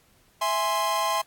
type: chord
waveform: 45% pulse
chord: E augmented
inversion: none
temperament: equal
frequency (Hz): 659.3 / 830.6 / 1046.5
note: E5 / G#5 / B#5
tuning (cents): 0 / 0 / 0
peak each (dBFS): -30 / -29 / -25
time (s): 0.41-1.22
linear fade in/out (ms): 10
effects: pink hiss -61 dBFS RMS until 1.26 s + AAC 64 kbps